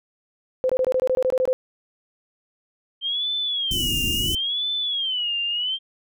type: tone bursts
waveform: sine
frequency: 514 Hz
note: C5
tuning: 31 cents flat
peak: -17 dBFS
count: 12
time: 0.64-1.53 s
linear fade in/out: 0 ms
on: 54 ms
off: 22 ms
type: tone with vibrato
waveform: sine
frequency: 3136 Hz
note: G7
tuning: in tune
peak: -22 dBFS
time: 3.01-5.79 s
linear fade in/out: 50 ms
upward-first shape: sine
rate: 0.73 Hz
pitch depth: 200 cents each way
type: band-stop noise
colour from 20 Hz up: pink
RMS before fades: -27 dBFS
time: 3.71-4.35 s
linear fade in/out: 2 ms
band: 380 to 5300 Hz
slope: 96 dB/octave
effects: none